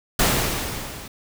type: noise with level ramp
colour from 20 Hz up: pink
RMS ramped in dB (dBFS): -17 to -38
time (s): 0.19-1.08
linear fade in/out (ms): 5
effects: none